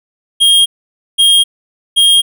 square tone bursts, 3239 Hz, G#7, 44 cents flat, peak -6 dBFS, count 3, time 0.4-2.22 s, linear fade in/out 20 ms, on 260 ms, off 520 ms, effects none

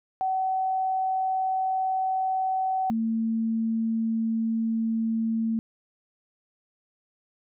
sine tone pair in turn, 757 / 225.1 Hz, F#5 / A3, +39 / +40 cents, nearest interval octave + major sixth, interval 2099 cents, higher first, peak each -23 / -23 dBFS, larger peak neither, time 0.21-2.9 / 2.9-5.59 s, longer neither, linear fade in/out 0 ms, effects none

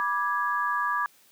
sine chord, G# diminished, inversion first, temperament equal with one note detuned, 978.7 / 1174.7 / 1661.2 Hz, B5 / D6 / G#6, -16 / 0 / 0 cents, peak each -30 / -27 / -29 dBFS, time 0-1.06 s, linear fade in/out 0 ms, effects white hiss -59 dBFS RMS until 1.31 s + high-pass 150 Hz 12 dB/octave

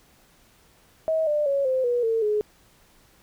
sine tone with pitch steps, 639 / 596.2 / 556.3 / 519 / 484.3 / 451.8 / 421.6 Hz, D#5 / D5 / C#5 / C5 / B4 / A4 / G#4, +46 / +26 / +6 / -14 / -34 / +46 / +26 cents, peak -20 dBFS, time 1.08-2.41 s, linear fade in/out 0 ms, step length 190 ms, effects pink hiss -58 dBFS RMS until 3.22 s

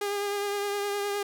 sawtooth tone with vibrato, 405.9 Hz, G#4, 40 cents flat, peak -24 dBFS, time 0.01-1.23 s, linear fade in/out 5 ms, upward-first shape triangle, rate 9.7 Hz, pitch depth 26 cents each way, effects none

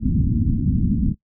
white low-pass noise, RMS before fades -19 dBFS, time 0-1.15 s, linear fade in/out 50 ms, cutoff 250 Hz, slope 48 dB/octave, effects noise-tail reverb RT60 0.1 s tail -19 dB re dry

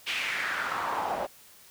pink noise with band-pass filter sweep, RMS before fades -31 dBFS, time 0.06-1.27 s, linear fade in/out 20 ms, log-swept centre 2900 to 650 Hz, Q 3.4, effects white hiss -54 dBFS RMS until 1.7 s

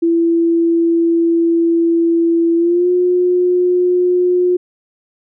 sine tone with pitch glide, 335 to 359 Hz, E4 to F4, +28 to +48 cents, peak -10 dBFS, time 0.02-4.57 s, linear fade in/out 10 ms, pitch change +120 cents, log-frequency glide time 2.56-2.89 s, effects none

